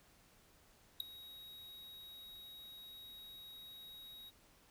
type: tone with ADSR envelope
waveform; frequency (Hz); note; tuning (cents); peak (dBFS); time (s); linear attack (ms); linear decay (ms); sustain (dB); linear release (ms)
square; 3800; A#7; +33; -31; 1-4.31; 4; 4; -21; 28
effects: pink hiss -67 dBFS RMS until 4.7 s